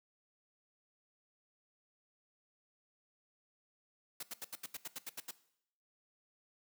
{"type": "noise bursts", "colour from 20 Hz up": "white", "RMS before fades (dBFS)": -43, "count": 11, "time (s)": [4.2, 5.31], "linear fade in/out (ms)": 5, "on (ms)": 30, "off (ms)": 78, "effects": ["noise-tail reverb RT60 0.7 s tail -17 dB re dry", "high-pass 150 Hz 12 dB/octave"]}